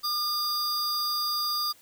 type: tone pair together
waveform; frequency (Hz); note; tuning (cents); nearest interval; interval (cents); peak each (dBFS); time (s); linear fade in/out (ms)
square; 1206 / 4824; D6 / D8; +46 / +46; 2 octaves; 2400; -32 / -28; 0.03-1.73; 20
effects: white hiss -57 dBFS RMS until 1.81 s